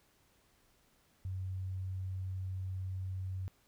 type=tone; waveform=sine; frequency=93.8 Hz; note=F#2; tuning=24 cents sharp; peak=-36 dBFS; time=1.25-3.48 s; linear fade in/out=0 ms; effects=pink hiss -70 dBFS RMS until 3.67 s